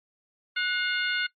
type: harmonic tone with a mistuned harmonic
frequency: 711 Hz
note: F5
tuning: 31 cents sharp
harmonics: 2 / 3 / 4 / 5 / 6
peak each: -27 / -31 / -33 / -35 / -37 dBFS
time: 0.56-1.27 s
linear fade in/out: 10 ms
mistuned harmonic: 2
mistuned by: +60 cents
effects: noise-tail reverb RT60 0.1 s tail -19 dB re dry + MP3 48 kbps